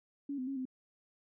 sine tone with pitch steps, 282 / 255.5 / 273 / 258.2 Hz, C#4 / C4 / C#4 / C4, +30 / -41 / -26 / -23 cents, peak -35 dBFS, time 0.29-0.654 s, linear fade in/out 5 ms, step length 91 ms, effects none

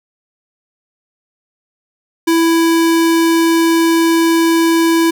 square tone, 330.8 Hz, E4, 6 cents sharp, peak -10 dBFS, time 2.27-5.11 s, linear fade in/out 10 ms, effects none

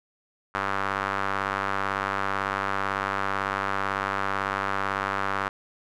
square tone with band-pass filter, 49 Hz, G1, in tune, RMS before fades -28 dBFS, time 0.54-5.49 s, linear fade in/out 10 ms, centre 1300 Hz, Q 2.3, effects none

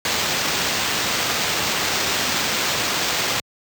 blue noise with sample-and-hold, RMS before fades -22 dBFS, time 0.05-3.4 s, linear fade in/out 2 ms, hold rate 11025 Hz, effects high-pass 80 Hz 12 dB/octave

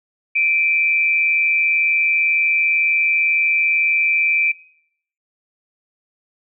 sine tone pair together, 2349 / 2509 Hz, D7 / D#7, 0 / +14 cents, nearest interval minor second, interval 114 cents, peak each -16 / -20 dBFS, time 0.35-4.52 s, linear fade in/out 10 ms, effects noise-tail reverb RT60 0.7 s tail -20 dB re dry

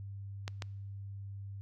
clicks, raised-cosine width 0.2 ms, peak -21 dBFS, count 2, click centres 0.479 / 0.622 s, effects noise-tail reverb RT60 1.0 s tail -26 dB re dry + added 99 Hz sine -41 dBFS peak until 1.61 s

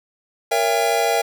square chord, A# diminished seventh, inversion none, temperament just, 466.2 / 559.4 / 671.3 / 805.5 Hz, A#4 / C#5 / E5 / G5, 0 / +16 / +31 / +47 cents, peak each -23 / -27 / -22 / -22 dBFS, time 0.51-1.22 s, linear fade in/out 10 ms, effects none

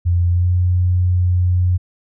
sine tone with pitch glide, 87.31 to 89.87 Hz, F2 to F#2, 0 to -50 cents, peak -12 dBFS, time 0.05-1.78 s, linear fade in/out 20 ms, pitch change +50 cents, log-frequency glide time 0.29-0.52 s, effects none

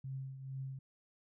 sine tone with tremolo, 133.7 Hz, C3, 38 cents sharp, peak -38 dBFS, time 0.04-0.79 s, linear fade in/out 5 ms, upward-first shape triangle, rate 2.2 Hz, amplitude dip 65%, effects none

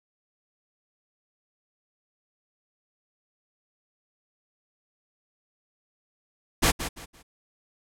pink noise with echo, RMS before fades -19 dBFS, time 6.62-6.72 s, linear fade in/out 20 ms, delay 170 ms, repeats 3, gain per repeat -11 dB, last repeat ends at 7.23 s, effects low-pass 12000 Hz 12 dB/octave

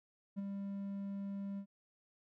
triangle tone with ADSR envelope, 198.3 Hz, G3, 20 cents sharp, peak -33 dBFS, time 0.36-1.66 s, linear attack 28 ms, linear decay 16 ms, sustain -4 dB, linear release 78 ms, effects none

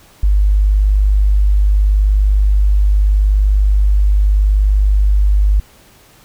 sine tone, 50.4 Hz, G1, 49 cents sharp, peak -8 dBFS, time 0.23-5.6 s, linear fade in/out 5 ms, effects pink hiss -46 dBFS RMS until 6.24 s

